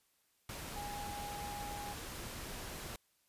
sine tone in noise, 821 Hz, G#5, 20 cents flat, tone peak -43 dBFS, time 0.76-1.93 s, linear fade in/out 2 ms, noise pink, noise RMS -45 dBFS, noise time 0.49-2.96 s, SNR -1 dB, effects white hiss -75 dBFS RMS until 3.28 s + resampled to 32000 Hz

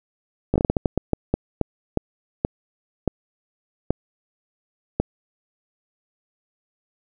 slowing click train, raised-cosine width 2 ms, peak -5 dBFS, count 17, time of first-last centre 0.54-5 s, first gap 17 ms, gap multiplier 1.32, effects none

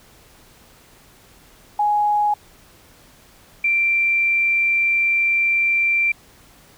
sine tone pair in turn, 833 / 2356 Hz, G#5 / D7, +5 / +5 cents, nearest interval octave + tritone, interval 1800 cents, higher second, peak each -15 dBFS, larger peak neither, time 1.79-2.34 / 3.64-6.12 s, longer second, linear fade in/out 5 ms, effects pink hiss -50 dBFS RMS until 6.77 s

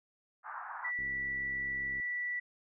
pink band-pass noise, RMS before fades -43 dBFS, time 0.43-0.92 s, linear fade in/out 50 ms, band 830 to 1600 Hz, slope 48 dB/octave
sine tone, 1959 Hz, B6, 15 cents flat, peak -33 dBFS, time 0.84-2.4 s, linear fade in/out 10 ms
click train, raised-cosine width 3 ms, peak -40 dBFS, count 69, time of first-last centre 0.99-1.999 s, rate 67.4 Hz
effects none

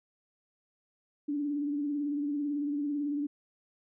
sine tone with vibrato, 290 Hz, D4, 22 cents flat, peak -29 dBFS, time 1.28-3.27 s, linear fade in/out 10 ms, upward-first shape sine, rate 18 Hz, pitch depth 46 cents each way, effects none

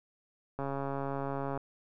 click train, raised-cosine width 1 ms, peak -22 dBFS, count 137, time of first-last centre 0.59-1.576 s, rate 138 Hz, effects none

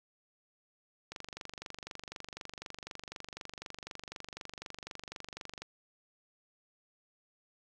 click train, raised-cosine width 0.2 ms, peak -25 dBFS, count 109, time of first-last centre 1.12-5.62 s, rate 24 Hz, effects 11-bit

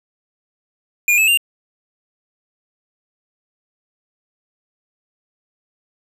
square tone with pitch steps, 2426 / 2600 / 2787 Hz, D#7 / E7 / F7, -44 / -24 / -4 cents, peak -12 dBFS, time 1.08-1.374 s, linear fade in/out 2 ms, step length 98 ms, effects none

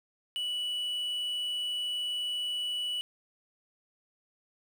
triangle tone with quantisation, 2953 Hz, F#7, 4 cents flat, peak -29 dBFS, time 0.36-3.01 s, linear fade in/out 0 ms, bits 9, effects none

